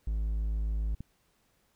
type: tone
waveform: triangle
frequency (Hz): 53.6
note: A1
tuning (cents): -45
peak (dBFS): -26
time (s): 0.07-0.95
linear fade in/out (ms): 5
type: click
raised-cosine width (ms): 5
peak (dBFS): -27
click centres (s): 1.006
effects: pink hiss -71 dBFS RMS until 1.75 s